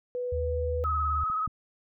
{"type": "tone", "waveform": "sine", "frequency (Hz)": 493.9, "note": "B4", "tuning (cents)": 0, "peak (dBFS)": -29, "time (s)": [0.15, 0.84], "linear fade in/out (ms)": 0}
{"type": "tone with pitch glide", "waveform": "sine", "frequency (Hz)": [77.8, 75.89], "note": ["D#2", "D#2"], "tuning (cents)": [0, -43], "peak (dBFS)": -29, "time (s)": [0.32, 1.24], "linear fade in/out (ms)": 5, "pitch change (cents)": -43, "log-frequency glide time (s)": [0.92, 1.09]}
{"type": "tone with vibrato", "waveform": "sine", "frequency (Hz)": 1274, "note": "D#6", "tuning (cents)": 41, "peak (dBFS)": -26, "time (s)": [0.84, 1.47], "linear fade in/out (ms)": 10, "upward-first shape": "sine", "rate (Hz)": 19, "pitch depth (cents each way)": 37}
{"type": "clicks", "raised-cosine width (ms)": 5, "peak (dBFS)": [-33, -26], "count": 2, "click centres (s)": [1.3, 1.476]}
{"effects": []}